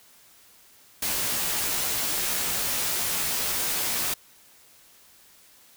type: noise with comb filter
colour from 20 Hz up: white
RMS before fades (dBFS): -27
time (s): 1.02-4.14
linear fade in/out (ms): 5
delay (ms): 15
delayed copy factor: -0.7
effects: white hiss -55 dBFS RMS until 5.76 s